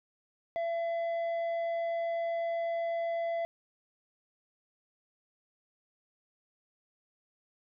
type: tone with tanh clipping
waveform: sine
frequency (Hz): 673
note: E5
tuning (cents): +36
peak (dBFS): -31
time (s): 0.56-3.45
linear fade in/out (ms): 0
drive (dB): 6
effects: none